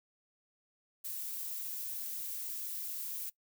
violet noise, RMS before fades -40 dBFS, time 1.04-3.3 s, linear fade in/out 10 ms, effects noise-tail reverb RT60 0.1 s tail -20 dB re dry

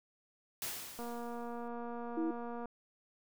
white noise with exponential decay, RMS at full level -38 dBFS, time 0.62-1.68 s, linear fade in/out 1 ms, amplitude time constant 230 ms
click train, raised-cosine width 1 ms, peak -31 dBFS, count 396, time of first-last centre 0.99-2.657 s, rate 237 Hz
sine tone, 325 Hz, E4, 24 cents flat, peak -32 dBFS, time 2.17-2.31 s, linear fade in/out 5 ms
effects none

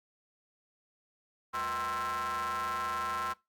45% pulse ring-modulated tone, 138.59 Hz, C#3, in tune, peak -29 dBFS, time 1.53-3.34 s, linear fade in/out 20 ms, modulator 1190 Hz, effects noise-tail reverb RT60 0.2 s tail -20 dB re dry + Opus 48 kbps

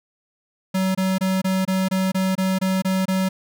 square tone bursts, 188.9 Hz, F#3, 36 cents sharp, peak -19 dBFS, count 11, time 0.74-3.29 s, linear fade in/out 10 ms, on 210 ms, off 24 ms, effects none

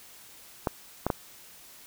clicks, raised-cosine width 1 ms, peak -11 dBFS, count 3, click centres 0.672 / 1.066 / 1.102 s, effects white hiss -51 dBFS RMS until 1.86 s

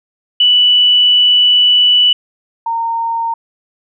sine tone pair in turn, 2964 / 919.2 Hz, F#7 / A#5, +2 / -25 cents, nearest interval octave + minor sixth, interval 2027 cents, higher first, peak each -6 / -14 dBFS, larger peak first, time 0.4-2.13 / 2.66-3.34 s, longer first, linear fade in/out 5 ms, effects none

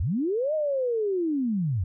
sine linear two-way sweep, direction up then down, 60 to 632 to 80.2 Hz, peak -23 dBFS, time 0-1.84 s, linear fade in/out 5 ms, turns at 0.54 s, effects none

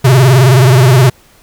square tone with vibrato, 129.1 Hz, C3, 23 cents flat, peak -4 dBFS, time 0.04-1.1 s, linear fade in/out 10 ms, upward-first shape sine, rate 19 Hz, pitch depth 130 cents each way, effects pink hiss -45 dBFS RMS until 1.42 s

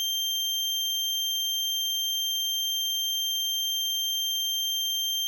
35% pulse tone, 3161 Hz, G7, 14 cents sharp, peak -24 dBFS, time 0-5.27 s, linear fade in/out 0 ms, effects none

